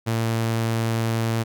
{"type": "tone", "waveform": "sawtooth", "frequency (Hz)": 113.8, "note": "A#2", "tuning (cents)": -41, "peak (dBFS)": -17, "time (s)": [0.06, 1.44], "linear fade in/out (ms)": 20, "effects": []}